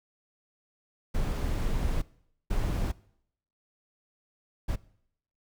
brown noise bursts at uneven times, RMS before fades -28 dBFS, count 3, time 1.14-2.02 / 2.5-2.92 / 4.68-4.76 s, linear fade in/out 10 ms, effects noise-tail reverb RT60 0.7 s tail -21 dB re dry

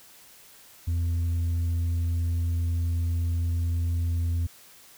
sine tone with tanh clipping, 84.8 Hz, E2, 50 cents sharp, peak -24 dBFS, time 0.87-4.47 s, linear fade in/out 10 ms, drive 3 dB, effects white hiss -52 dBFS RMS until 4.97 s

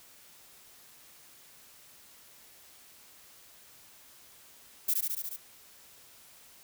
violet noise with echo, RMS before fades -27 dBFS, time 4.88-4.94 s, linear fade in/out 10 ms, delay 71 ms, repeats 6, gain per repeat -2 dB, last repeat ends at 5.366 s, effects white hiss -56 dBFS RMS until 6.63 s

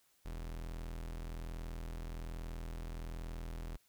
40% pulse tone, 41.2 Hz, E1, in tune, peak -40 dBFS, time 0.25-3.77 s, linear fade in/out 10 ms, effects white hiss -72 dBFS RMS until 3.88 s

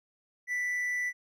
triangle tone with amplitude modulation, 1975.5 Hz, B6, in tune, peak -26 dBFS, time 0.47-1.13 s, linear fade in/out 50 ms, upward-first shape sine, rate 178 Hz, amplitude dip 25%, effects none

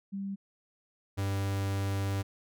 sine / 45% pulse tone pair in turn, 196.7 / 98.35 Hz, G3 / G2, +6 / +6 cents, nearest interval octave, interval 1200 cents, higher first, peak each -33 / -29 dBFS, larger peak second, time 0.12-0.36 / 1.17-2.23 s, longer second, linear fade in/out 20 ms, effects none

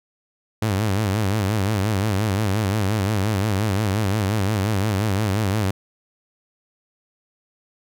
sawtooth tone with vibrato, 102.4 Hz, G#2, 24 cents flat, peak -15 dBFS, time 0.62-5.71 s, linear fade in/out 5 ms, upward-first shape sine, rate 5.7 Hz, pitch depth 140 cents each way, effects none

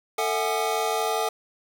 square tone cluster, 444.5 / 656 / 741 / 833 / 1214 Hz, A4 / E5 / F#5 / G#5 / D#6, +18 / -9 / +2 / +5 / -43 cents, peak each -29 / -32 / -30 / -31 / -32 dBFS, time 0.18-1.29 s, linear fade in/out 5 ms, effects 9-bit

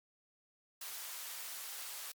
white high-pass noise, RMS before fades -45 dBFS, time 0.81-2.12 s, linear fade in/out 5 ms, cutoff 720 Hz, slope 12 dB/octave, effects Opus 48 kbps

